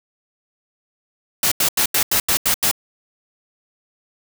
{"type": "noise bursts", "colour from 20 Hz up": "white", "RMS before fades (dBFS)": -17, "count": 8, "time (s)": [1.43, 2.713], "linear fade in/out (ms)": 2, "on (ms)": 86, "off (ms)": 85, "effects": []}